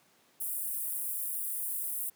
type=high-pass noise; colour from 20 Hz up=pink; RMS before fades=-35 dBFS; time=0.4-2.1 s; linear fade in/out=10 ms; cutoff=9400 Hz; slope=48 dB/octave; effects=pink hiss -65 dBFS RMS until 2.15 s + high-pass 200 Hz 12 dB/octave